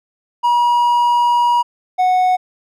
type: tone pair in turn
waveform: triangle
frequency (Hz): 960 / 736.4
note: B5 / F#5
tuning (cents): -49 / -8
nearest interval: perfect fourth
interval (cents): 459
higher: first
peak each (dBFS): -9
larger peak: neither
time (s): 0.43-1.63 / 1.98-2.37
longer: first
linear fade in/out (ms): 20
effects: none